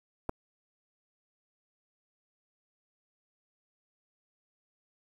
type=clicks; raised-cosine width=1 ms; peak=-30 / -17 dBFS; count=2; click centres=0.291 / 0.294 s; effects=9-bit